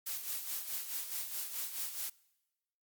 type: noise with tremolo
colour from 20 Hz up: blue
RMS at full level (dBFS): -37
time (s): 0.06-2.1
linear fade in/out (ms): 10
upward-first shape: sine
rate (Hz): 4.7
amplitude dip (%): 60
effects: noise-tail reverb RT60 1.0 s tail -23 dB re dry + Opus 48 kbps